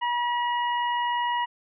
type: harmonic tone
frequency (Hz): 963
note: B5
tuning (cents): -44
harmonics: 1 / 2 / 3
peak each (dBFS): -24 / -32 / -35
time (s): 0.01-1.46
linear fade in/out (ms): 20
effects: none